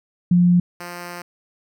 sine / 5% pulse tone pair in turn, 176.5 / 175.28 Hz, F3 / F3, +19 / +7 cents, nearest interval unison, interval 12 cents, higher first, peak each -11 / -20 dBFS, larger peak first, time 0.31-0.6 / 0.8-1.22 s, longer second, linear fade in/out 5 ms, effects none

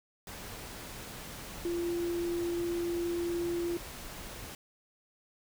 sine tone in noise, 344.2 Hz, F4, 25 cents flat, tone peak -30 dBFS, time 1.65-3.77 s, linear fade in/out 2 ms, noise pink, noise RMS -44 dBFS, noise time 0.27-4.55 s, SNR +11 dB, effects none

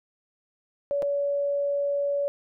sine tone with dropouts, 568 Hz, C#5, 42 cents sharp, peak -23 dBFS, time 0.91-2.28 s, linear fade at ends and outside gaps 0 ms, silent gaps 1.022-1.028 s, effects none

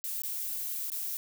violet noise with dropouts, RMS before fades -35 dBFS, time 0.04-1.17 s, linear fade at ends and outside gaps 0 ms, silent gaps 0.22-0.235 / 0.901-0.919 s, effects none

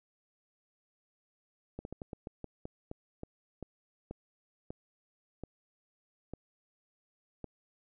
slowing click train, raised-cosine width 2 ms, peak -27 dBFS, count 16, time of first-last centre 1.79-7.443 s, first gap 61 ms, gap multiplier 1.23, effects none

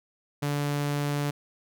sawtooth tone, 144.8 Hz, D3, 24 cents flat, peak -22 dBFS, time 0.42-1.31 s, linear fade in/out 10 ms, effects none

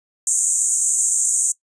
pink band-pass noise, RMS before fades -19 dBFS, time 0.27-1.52 s, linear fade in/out 2 ms, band 6600 to 9100 Hz, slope 96 dB/octave, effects noise-tail reverb RT60 0.1 s tail -20 dB re dry + resampled to 22050 Hz

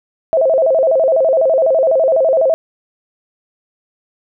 sine tone with vibrato, 587 Hz, D5, 1 cent flat, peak -9 dBFS, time 0.33-2.54 s, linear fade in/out 0 ms, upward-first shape square, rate 12 Hz, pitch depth 180 cents each way, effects none

